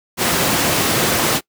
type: high-pass noise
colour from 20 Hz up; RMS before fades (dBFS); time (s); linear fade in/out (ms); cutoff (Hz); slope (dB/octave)
pink; -17; 0.17-1.41; 50; 140; 12
effects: noise-tail reverb RT60 0.1 s tail -23 dB re dry